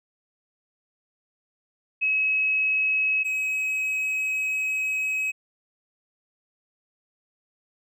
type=tone pair in turn; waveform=sine / triangle; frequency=2563 / 2549 Hz; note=E7 / D#7; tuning=-49 / +41 cents; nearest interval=unison; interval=10 cents; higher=first; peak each=-20 / -22 dBFS; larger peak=first; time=2.01-3.24 / 3.24-5.32 s; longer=second; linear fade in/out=20 ms; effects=none